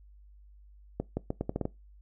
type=accelerating click train; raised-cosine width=2 ms; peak=-17 dBFS; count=8; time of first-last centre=1-1.654 s; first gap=170 ms; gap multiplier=0.79; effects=noise-tail reverb RT60 0.2 s tail -21 dB re dry + added 50 Hz sine -52 dBFS peak until 2.01 s